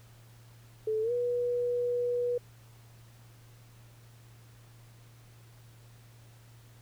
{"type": "tone with pitch glide", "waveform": "sine", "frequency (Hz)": [435.5, 486], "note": ["A4", "B4"], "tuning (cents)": [-18, -28], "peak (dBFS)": -27, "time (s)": [0.87, 2.38], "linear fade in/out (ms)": 5, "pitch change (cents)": 190, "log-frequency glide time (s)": [1.02, 1.12], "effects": ["added 116 Hz sine -53 dBFS peak until 6.81 s", "pink hiss -61 dBFS RMS until 6.81 s"]}